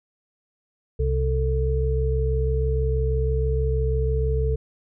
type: tone cluster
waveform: sine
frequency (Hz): 65.6 / 131.8 / 442.9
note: C2 / C3 / A4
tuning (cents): +5 / +13 / +11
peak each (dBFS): -21 / -27 / -26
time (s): 0.99-4.56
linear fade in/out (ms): 10
effects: none

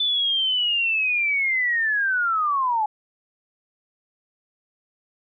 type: linear sweep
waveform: sine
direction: down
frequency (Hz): 3520 to 830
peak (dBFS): -19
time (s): 0-2.86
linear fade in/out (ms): 5
effects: none

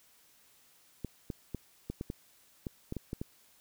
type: clicks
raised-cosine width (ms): 3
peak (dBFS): -23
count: 11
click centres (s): 1.047 / 1.302 / 1.547 / 1.9 / 2.011 / 2.101 / 2.668 / 2.924 / 2.967 / 3.131 / 3.215
effects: white hiss -64 dBFS RMS until 3.6 s

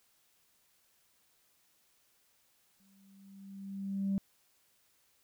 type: tone with exponential growth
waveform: sine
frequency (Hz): 196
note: G3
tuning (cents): 0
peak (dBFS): -26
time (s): 2.8-4.18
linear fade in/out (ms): 0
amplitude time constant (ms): 300
effects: tanh soft clip ceiling -26 dBFS + white hiss -71 dBFS RMS until 5.23 s

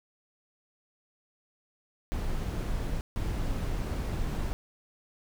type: noise bursts at uneven times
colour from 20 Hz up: brown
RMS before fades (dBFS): -31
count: 2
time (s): 2.12-3.01 / 3.16-4.53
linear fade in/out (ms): 0
effects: none

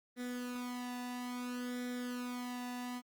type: tone with flanger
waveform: sawtooth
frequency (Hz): 246.9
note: B3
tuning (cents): 0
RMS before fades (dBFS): -41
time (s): 0.16-3.02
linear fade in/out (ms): 50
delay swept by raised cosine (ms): 0.54 to 1.1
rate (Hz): 0.59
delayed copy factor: +0.75
effects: Opus 24 kbps

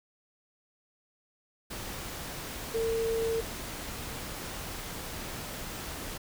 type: tone in noise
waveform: sine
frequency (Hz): 453.7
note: A#4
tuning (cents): -47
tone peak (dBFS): -27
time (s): 2.74-3.41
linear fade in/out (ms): 10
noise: pink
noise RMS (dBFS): -39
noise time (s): 1.7-6.18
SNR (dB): +9
effects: none

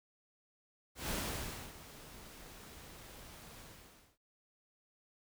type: noise with ADSR envelope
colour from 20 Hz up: pink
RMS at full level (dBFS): -37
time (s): 0.95-4.18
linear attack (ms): 150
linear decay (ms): 620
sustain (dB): -16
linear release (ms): 580
effects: none

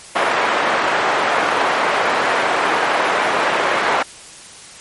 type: band-pass noise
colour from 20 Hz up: pink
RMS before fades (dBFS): -17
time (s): 0.15-4.03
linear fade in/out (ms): 10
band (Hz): 610 to 1800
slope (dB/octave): 12
effects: white hiss -38 dBFS RMS until 4.8 s + MP3 48 kbps

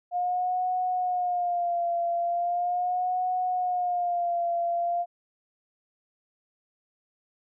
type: tone with vibrato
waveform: sine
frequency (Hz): 710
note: F5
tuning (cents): +28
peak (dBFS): -24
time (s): 0.11-5.06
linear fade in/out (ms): 50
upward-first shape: sine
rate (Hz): 0.39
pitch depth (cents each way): 57
effects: none

